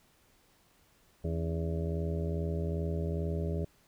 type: harmonic tone with a mistuned harmonic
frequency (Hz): 82.41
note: E2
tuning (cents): 0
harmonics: 1 / 2 / 3 / 4 / 5 / 6 / 7 / 8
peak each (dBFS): -33 / -35 / -45 / -45 / -39 / -51 / -43 / -49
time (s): 1.24-3.65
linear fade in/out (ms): 5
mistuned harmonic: 3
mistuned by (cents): +140
effects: pink hiss -66 dBFS RMS until 3.87 s